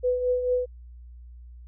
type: tone with tremolo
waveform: sine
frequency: 498.4 Hz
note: B4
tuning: 16 cents sharp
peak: -19 dBFS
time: 0.03-0.66 s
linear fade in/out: 20 ms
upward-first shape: triangle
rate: 4.5 Hz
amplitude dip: 60%
effects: added 60 Hz sine -42 dBFS peak until 1.67 s